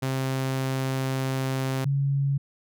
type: tone pair in turn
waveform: sawtooth / sine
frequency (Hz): 132.5 / 139.09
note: C3 / C#3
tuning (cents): +22 / +6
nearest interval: minor second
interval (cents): 84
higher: second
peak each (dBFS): -21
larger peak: neither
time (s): 0.02-1.85 / 1.85-2.38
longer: first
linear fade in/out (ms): 10
effects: none